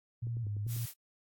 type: tone with vibrato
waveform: sine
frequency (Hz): 110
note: A2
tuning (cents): 0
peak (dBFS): -33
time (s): 0.22-0.86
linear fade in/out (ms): 10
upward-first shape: square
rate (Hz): 2.3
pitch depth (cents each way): 110
type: click train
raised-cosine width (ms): 3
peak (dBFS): -37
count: 6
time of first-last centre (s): 0.27-0.765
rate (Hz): 10.1
type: noise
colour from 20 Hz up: blue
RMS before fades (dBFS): -43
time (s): 0.67-0.94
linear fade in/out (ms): 50
effects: AAC 64 kbps